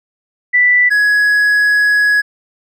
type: tone pair in turn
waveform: sine / triangle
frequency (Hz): 1975.5 / 1675.2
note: B6 / G#6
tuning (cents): 0 / +15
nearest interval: minor third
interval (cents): 285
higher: first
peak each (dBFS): -7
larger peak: neither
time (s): 0.53-0.9 / 0.9-2.22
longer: second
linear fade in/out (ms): 20
effects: none